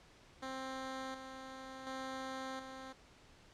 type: tone with tremolo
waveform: 10% pulse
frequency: 263.5 Hz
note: C4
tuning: 12 cents sharp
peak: -33 dBFS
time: 0.42-2.93 s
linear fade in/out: 10 ms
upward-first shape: square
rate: 0.69 Hz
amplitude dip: 50%
effects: pink hiss -62 dBFS RMS until 3.53 s + low-pass 6000 Hz 12 dB/octave